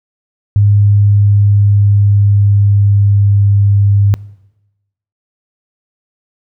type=tone with pitch glide; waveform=sine; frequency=102.3 to 100.78 Hz; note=G#2 to G2; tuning=-26 to +48 cents; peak=-5 dBFS; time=0.56-4.14 s; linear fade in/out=0 ms; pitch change=-26 cents; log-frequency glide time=0.76-3.61 s; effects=noise-tail reverb RT60 1.0 s tail -23 dB re dry